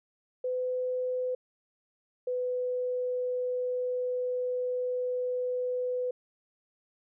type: tone pair in turn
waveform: sine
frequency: 505 / 499.5 Hz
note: B4 / B4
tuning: +39 / +20 cents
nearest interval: unison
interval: 19 cents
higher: first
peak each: -28 dBFS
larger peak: neither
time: 0.44-1.35 / 2.27-6.11 s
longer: second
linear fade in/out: 5 ms
effects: none